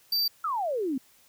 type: tone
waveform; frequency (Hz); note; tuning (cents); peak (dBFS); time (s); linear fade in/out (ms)
square; 4655; D8; -16; -24; 0.12-0.28; 5
type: exponential sweep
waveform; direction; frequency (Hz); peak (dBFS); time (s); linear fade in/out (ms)
sine; down; 1362 to 246.9; -26; 0.44-0.98; 5
effects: white hiss -60 dBFS RMS until 1.28 s